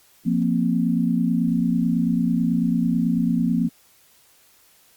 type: chord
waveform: sine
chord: F suspended fourth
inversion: none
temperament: just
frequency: 174.61 / 232.8 / 261.9 Hz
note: F3 / Bb3 / C4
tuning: 0 / -2 / +2 cents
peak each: -22 / -21 / -24 dBFS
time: 0.25-3.69 s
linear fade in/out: 20 ms
effects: white hiss -56 dBFS RMS until 4.96 s + Opus 48 kbps